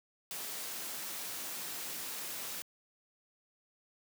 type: noise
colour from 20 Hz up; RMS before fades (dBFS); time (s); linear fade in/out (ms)
white; -41; 0.31-2.62; 0
effects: high-pass 150 Hz 12 dB/octave